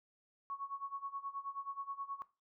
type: tone with tremolo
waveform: sine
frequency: 1108.7 Hz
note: C#6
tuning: in tune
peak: -37 dBFS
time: 0.5-2.22 s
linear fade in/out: 0 ms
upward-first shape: sine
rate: 9.4 Hz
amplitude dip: 85%
effects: noise-tail reverb RT60 0.3 s tail -18 dB re dry